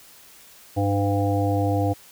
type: harmonic tone with a mistuned harmonic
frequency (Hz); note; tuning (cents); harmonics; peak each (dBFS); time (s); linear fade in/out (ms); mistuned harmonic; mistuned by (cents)
100; G2; +35; 1 / 3 / 5 / 7 / 8; -22 / -25 / -27 / -28 / -31; 0.76-1.94; 20; 5; +15
effects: white hiss -49 dBFS RMS until 2.11 s